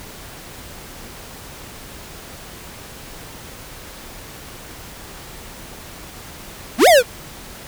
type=exponential two-way sweep; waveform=square; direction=up then down; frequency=196.2 to 755 to 452.7 Hz; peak=-8 dBFS; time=6.78-7.03 s; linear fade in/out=50 ms; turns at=6.88 s; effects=pink hiss -37 dBFS RMS until 7.67 s